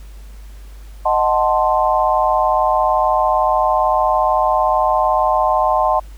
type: chord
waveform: sine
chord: D# diminished seventh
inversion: none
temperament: equal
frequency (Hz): 622.3 / 740 / 880 / 1046.5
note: D#5 / F#5 / A5 / C6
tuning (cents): 0 / 0 / 0 / 0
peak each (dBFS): -18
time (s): 1.05-6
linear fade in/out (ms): 10
effects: added 50 Hz sine -33 dBFS peak until 6.17 s + pink hiss -49 dBFS RMS until 6.17 s